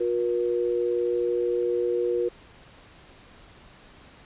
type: tone pair together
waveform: sine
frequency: 359.3 / 478.8 Hz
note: F4 / A#4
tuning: +49 / +46 cents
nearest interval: perfect fourth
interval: 497 cents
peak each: -25 dBFS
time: 0-2.29 s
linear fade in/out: 10 ms
effects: pink hiss -51 dBFS RMS until 4.25 s + resampled to 8000 Hz